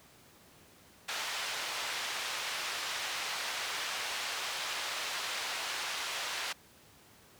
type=band-pass noise; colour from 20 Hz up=white; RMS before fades=-37 dBFS; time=1.08-6.53 s; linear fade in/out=10 ms; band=680 to 4100 Hz; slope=12 dB/octave; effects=pink hiss -59 dBFS RMS until 7.39 s + high-pass 80 Hz 12 dB/octave